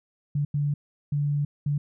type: tone bursts at uneven times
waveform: sine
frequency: 145 Hz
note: D3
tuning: 22 cents flat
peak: -22 dBFS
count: 4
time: 0.35-0.45 / 0.54-0.74 / 1.12-1.45 / 1.66-1.78 s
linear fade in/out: 5 ms
effects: none